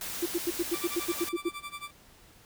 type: noise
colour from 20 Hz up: white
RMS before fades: -37 dBFS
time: 0.01-1.29 s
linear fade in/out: 2 ms
type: tone bursts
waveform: sine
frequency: 344.3 Hz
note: F4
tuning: 25 cents flat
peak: -25 dBFS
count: 11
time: 0.22-1.491 s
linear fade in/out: 10 ms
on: 41 ms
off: 82 ms
type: tone with tremolo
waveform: 20% pulse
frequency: 1171 Hz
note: D6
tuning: 5 cents flat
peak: -31 dBFS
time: 0.73-1.91 s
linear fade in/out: 10 ms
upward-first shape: sine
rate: 11 Hz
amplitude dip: 90%
effects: pink hiss -57 dBFS RMS until 2.45 s